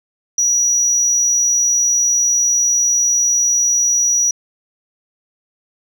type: tone with amplitude modulation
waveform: sine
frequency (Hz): 5820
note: F#8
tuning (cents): -29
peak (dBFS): -8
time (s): 0.38-4.31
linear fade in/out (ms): 5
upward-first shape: sine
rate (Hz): 140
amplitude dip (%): 40
effects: tanh soft clip ceiling -10 dBFS